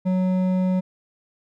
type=tone with hard clipping; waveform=triangle; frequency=185 Hz; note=F#3; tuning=in tune; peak=-20 dBFS; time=0.05-0.81 s; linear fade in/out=20 ms; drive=12 dB; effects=none